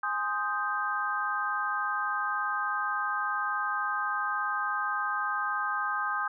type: chord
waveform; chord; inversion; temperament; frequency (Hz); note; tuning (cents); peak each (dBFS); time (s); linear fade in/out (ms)
sine; Ab major seventh; none; equal; 830.6 / 1046.5 / 1244.5 / 1568; Ab5 / C6 / Eb6 / G6; 0 / 0 / 0 / 0; -36 / -36 / -31 / -32; 0.03-6.28; 5
effects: none